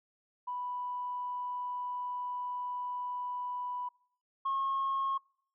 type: tone pair in turn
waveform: sine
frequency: 987.8 / 1084.5 Hz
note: B5 / C#6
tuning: 0 / -38 cents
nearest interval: major second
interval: 162 cents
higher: second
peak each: -34 / -28 dBFS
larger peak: second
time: 0.47-3.89 / 4.45-5.18 s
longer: first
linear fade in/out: 10 ms
effects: noise-tail reverb RT60 0.6 s tail -24 dB re dry + tanh soft clip ceiling -26 dBFS